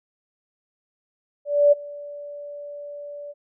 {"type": "tone with ADSR envelope", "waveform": "sine", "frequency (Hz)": 580, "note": "D5", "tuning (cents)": -22, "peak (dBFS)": -10, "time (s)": [1.45, 3.34], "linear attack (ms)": 270, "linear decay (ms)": 18, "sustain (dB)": -23, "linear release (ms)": 35, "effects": []}